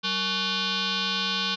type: tone with frequency modulation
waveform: sine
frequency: 190.5 Hz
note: G3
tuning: 49 cents flat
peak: -24 dBFS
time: 0.03-1.56 s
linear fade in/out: 20 ms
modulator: 654 Hz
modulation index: 6.6
effects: none